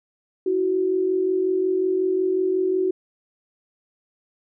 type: tone pair together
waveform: sine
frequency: 327.9 / 373.4 Hz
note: E4 / F#4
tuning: -9 / +16 cents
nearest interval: major second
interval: 225 cents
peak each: -27 / -19 dBFS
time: 0.46-2.91 s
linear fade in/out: 5 ms
effects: none